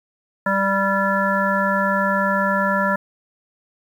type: harmonic tone with a mistuned harmonic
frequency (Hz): 196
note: G3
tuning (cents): 0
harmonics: 1 / 3 / 5 / 7 / 9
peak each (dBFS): -23 / -23 / -23 / -23 / -23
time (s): 0.46-2.96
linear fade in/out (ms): 5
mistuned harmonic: 9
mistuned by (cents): -34
effects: 8-bit